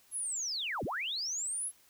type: linear two-way sweep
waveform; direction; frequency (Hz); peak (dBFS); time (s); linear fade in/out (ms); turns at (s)
sine; down then up; 11175 to 58.9 to 11175; -33; 0.11-1.72; 50; 0.84
effects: white hiss -64 dBFS RMS until 1.89 s